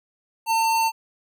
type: tone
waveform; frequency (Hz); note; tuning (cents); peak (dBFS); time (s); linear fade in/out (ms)
square; 901; A5; +41; -19; 0.46-0.92; 50
effects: none